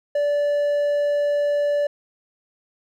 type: tone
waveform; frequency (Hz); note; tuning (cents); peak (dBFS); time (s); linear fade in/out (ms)
triangle; 581; D5; -19; -16; 0.15-1.87; 5
effects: none